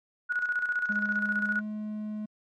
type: tone with tremolo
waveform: sine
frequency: 1460 Hz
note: F#6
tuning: 24 cents flat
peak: -24 dBFS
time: 0.29-1.61 s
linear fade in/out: 20 ms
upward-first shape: square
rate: 15 Hz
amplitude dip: 55%
type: tone with pitch glide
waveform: triangle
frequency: 207.7 to 212.7 Hz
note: G#3 to G#3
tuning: 0 to +42 cents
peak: -30 dBFS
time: 0.89-2.26 s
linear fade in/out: 10 ms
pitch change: +42 cents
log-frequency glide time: 1.47-1.64 s
effects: MP3 48 kbps